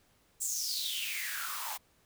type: noise with high-pass filter sweep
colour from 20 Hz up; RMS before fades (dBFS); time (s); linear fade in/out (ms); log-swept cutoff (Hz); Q
white; -36; 0.4-1.78; 20; 7900 to 770; 7
effects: pink hiss -68 dBFS RMS until 2.05 s